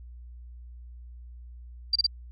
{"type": "tone bursts", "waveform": "sine", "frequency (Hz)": 4699, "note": "D8", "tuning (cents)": 0, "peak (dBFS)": -19, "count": 3, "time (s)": [1.93, 2.066], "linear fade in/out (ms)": 5, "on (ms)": 26, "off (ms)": 29, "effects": ["added 60 Hz sine -42 dBFS peak until 2.31 s"]}